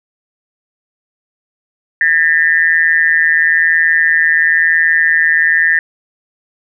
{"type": "tone with amplitude modulation", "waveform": "sine", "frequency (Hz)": 1806, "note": "A6", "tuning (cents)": 45, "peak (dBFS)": -4, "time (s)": [2.01, 5.79], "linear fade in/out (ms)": 2, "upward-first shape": "sine", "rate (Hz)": 161, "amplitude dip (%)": 95, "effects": []}